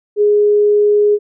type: tone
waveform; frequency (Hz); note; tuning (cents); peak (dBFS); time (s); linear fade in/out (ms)
sine; 415.3; G#4; 0; -8; 0.16-1.19; 50
effects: none